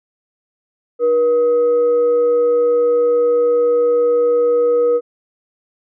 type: tone with frequency modulation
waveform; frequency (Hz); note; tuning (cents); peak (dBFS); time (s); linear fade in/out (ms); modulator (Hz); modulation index
sine; 481.2; B4; -45; -11; 0.99-5.01; 50; 786; 0.23
effects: none